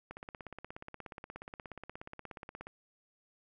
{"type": "click train", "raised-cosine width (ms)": 0.5, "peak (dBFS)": -29, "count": 44, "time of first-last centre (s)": [0.11, 2.67], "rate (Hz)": 16.8, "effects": []}